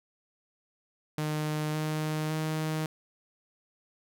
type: tone with pitch steps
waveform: sawtooth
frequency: 152.8 / 154.66 / 156.55 Hz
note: D#3 / D#3 / D#3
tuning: -31 / -10 / +11 cents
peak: -25 dBFS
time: 1.18-2.86 s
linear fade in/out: 2 ms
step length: 560 ms
effects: none